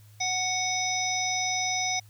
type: harmonic tone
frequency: 740 Hz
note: F#5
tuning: in tune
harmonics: 1 / 3 / 5 / 7 / 8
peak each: -31 / -31 / -35 / -33 / -31 dBFS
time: 0.2-2 s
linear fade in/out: 10 ms
effects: added 105 Hz sine -50 dBFS peak until 2.09 s + white hiss -61 dBFS RMS until 2.09 s